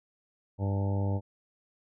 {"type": "harmonic tone with a mistuned harmonic", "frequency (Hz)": 99, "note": "G2", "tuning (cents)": 18, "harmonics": [1, 2, 3, 4, 5, 6, 7, 8, 9], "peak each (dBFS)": [-27, -36, -39, -44, -41, -42, -48, -46, -46], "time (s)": [0.58, 1.21], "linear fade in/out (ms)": 50, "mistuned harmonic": 8, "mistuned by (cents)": 74, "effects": []}